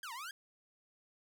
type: exponential two-way sweep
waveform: sawtooth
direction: down then up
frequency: 1661.2 to 892 to 1661.2 Hz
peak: -39 dBFS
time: 0.03-0.31 s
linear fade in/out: 2 ms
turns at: 0.13 s
effects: none